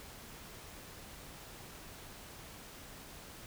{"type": "silence", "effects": ["pink hiss -51 dBFS RMS until 3.46 s"]}